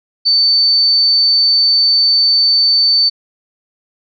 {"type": "tone", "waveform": "sine", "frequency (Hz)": 4540, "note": "C#8", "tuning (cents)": 41, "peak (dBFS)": -8, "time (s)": [0.25, 3.1], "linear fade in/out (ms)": 20, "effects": []}